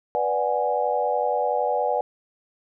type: chord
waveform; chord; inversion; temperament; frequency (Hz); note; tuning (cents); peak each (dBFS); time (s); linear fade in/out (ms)
sine; G# half-diminished seventh; first; equal; 493.9 / 587.3 / 740 / 830.6; B4 / D5 / F#5 / G#5; 0 / 0 / 0 / 0; -26; 0.15-2.01; 0
effects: none